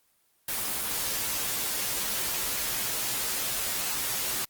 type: noise with comb filter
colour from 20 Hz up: white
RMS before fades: -30 dBFS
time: 0.48-4.45 s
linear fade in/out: 5 ms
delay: 12 ms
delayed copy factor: -0.65
effects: white hiss -68 dBFS RMS until 4.49 s + Opus 24 kbps